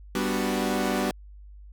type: chord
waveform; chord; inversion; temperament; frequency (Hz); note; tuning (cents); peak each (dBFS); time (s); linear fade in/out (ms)
sawtooth; G major seventh; none; equal; 196 / 246.9 / 293.7 / 370; G3 / B3 / D4 / F#4; 0 / 0 / 0 / 0; -25 / -25 / -28 / -27; 0.15-1.11; 2
effects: added 50 Hz sine -43 dBFS peak until 1.72 s